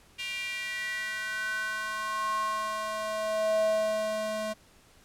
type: tone with high-pass filter sweep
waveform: square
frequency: 215.7 Hz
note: A3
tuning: 34 cents flat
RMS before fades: -31 dBFS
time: 0.18-4.54 s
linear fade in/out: 20 ms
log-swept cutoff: 2600 to 440 Hz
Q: 5.5
effects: pink hiss -59 dBFS RMS until 5.04 s + low-pass 12000 Hz 12 dB/octave